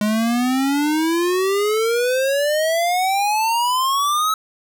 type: exponential sweep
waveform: square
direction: up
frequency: 207.7 to 1300 Hz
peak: -17 dBFS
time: 0.01-4.34 s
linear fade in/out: 2 ms
effects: none